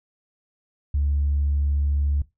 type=tone; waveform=sine; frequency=71.6 Hz; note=D2; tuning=43 cents flat; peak=-18 dBFS; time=0.94-2.22 s; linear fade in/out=5 ms; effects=noise-tail reverb RT60 0.2 s tail -20 dB re dry + tanh soft clip ceiling -15 dBFS